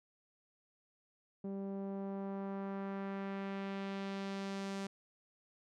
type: tone with low-pass filter sweep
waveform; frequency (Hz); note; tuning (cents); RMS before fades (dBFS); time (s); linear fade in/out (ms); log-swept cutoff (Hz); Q
sawtooth; 196; G3; 0; -41; 1.44-4.87; 5; 460 to 7400; 1
effects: none

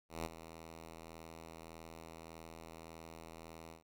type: tone with ADSR envelope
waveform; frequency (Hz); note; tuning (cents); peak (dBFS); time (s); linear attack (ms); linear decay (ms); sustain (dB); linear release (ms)
5% pulse; 81.7; E2; -15; -26; 0.09-3.83; 160; 27; -13; 120
effects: none

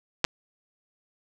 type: clicks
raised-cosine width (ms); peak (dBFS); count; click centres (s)
0.2; -4; 2; 0.243 / 0.249
effects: none

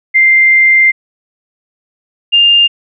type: tone pair in turn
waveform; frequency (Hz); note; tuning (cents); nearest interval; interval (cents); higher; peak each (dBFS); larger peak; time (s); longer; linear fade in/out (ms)
sine; 2093 / 2806; C7 / F7; 0 / +8; perfect fourth; 508; second; -4; neither; 0.14-0.92 / 2.32-2.68; first; 20
effects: none

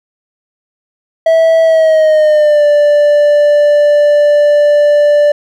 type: tone with pitch glide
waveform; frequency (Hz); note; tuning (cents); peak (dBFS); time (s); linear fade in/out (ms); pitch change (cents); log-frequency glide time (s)
triangle; 652 to 587.6; E5 to D5; -19 to +1; -3; 1.26-5.32; 5; -180; 1.63-2.65
effects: none

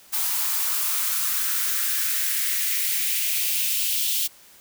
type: noise with high-pass filter sweep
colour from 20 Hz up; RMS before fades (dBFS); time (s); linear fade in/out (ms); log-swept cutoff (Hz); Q
blue; -24; 0.12-4.28; 20; 880 to 3200; 2.5
effects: white hiss -51 dBFS RMS until 4.6 s

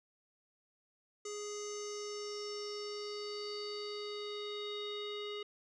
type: tone with low-pass filter sweep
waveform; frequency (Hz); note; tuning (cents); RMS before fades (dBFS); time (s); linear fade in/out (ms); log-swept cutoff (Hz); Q
square; 415.3; G#4; 0; -42; 1.25-5.43; 5; 6700 to 3400; 7.6
effects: none

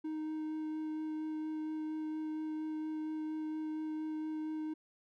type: tone with vibrato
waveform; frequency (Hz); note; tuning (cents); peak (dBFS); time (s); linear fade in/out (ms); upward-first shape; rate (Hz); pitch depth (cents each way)
triangle; 311.1; D#4; 0; -34; 0.04-4.74; 10; sine; 4.3; 8
effects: none

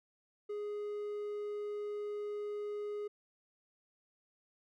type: tone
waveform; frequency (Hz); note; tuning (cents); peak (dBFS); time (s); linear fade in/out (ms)
triangle; 415.3; G#4; 0; -35; 0.49-3.08; 10
effects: none

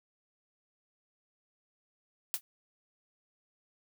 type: noise with exponential decay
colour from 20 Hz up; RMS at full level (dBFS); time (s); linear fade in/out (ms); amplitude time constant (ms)
blue; -27; 2.34-2.41; 0; 15
effects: none

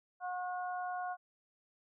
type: harmonic tone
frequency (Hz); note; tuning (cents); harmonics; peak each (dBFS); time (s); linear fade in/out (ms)
362; F#4; -38; 2 / 3 / 4; -37 / -45 / -45; 0.2-1.17; 50
effects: none

